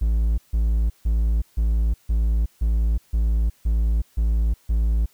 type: tone bursts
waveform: triangle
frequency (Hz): 55.5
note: A1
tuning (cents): +16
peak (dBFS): -15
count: 10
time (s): 0.01-5.06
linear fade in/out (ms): 10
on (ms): 370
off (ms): 150
effects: white hiss -59 dBFS RMS until 5.13 s